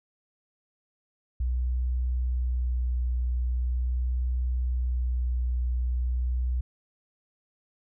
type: tone with vibrato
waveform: sine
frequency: 61.74 Hz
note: B1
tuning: in tune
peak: -24 dBFS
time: 1.4-6.61 s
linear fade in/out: 5 ms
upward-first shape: sine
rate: 0.42 Hz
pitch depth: 12 cents each way
effects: none